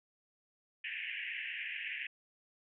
white band-pass noise, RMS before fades -41 dBFS, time 0.84-2.07 s, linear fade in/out 5 ms, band 1700 to 2900 Hz, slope 96 dB/octave, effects none

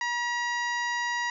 harmonic tone with a mistuned harmonic, 960 Hz, B5, 49 cents flat, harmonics 1 / 2 / 3 / 4 / 5 / 6 / 7, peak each -31 / -29 / -41 / -43 / -42 / -44 / -46 dBFS, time 0.01-1.3 s, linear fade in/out 2 ms, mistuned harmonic 3, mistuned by -41 cents, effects none

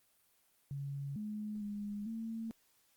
sine tone with pitch steps, 139.9 / 211.5 / 205.8 / 225.4 Hz, C#3 / G#3 / G#3 / A3, +16 / +32 / -16 / +42 cents, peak -38 dBFS, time 0.71-2.51 s, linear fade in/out 0 ms, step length 450 ms, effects white hiss -72 dBFS RMS until 2.96 s + Opus 24 kbps

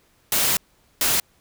white noise bursts at uneven times, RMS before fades -20 dBFS, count 2, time 0.32-0.57 / 1.01-1.2 s, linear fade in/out 2 ms, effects pink hiss -61 dBFS RMS until 1.4 s

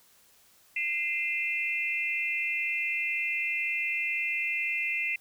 sine tone cluster, 2078 / 2426 / 2668 Hz, C7 / D#7 / E7, -12 / -44 / +20 cents, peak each -31 / -34 / -31 dBFS, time 0.76-5.16 s, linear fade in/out 5 ms, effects white hiss -61 dBFS RMS until 5.2 s

